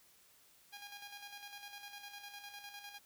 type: tone with tremolo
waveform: 10% pulse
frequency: 815 Hz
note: G#5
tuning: 33 cents flat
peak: -39 dBFS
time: 0.72-2.99 s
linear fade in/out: 20 ms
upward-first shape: square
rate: 9.9 Hz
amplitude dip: 50%
effects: white hiss -66 dBFS RMS until 3.05 s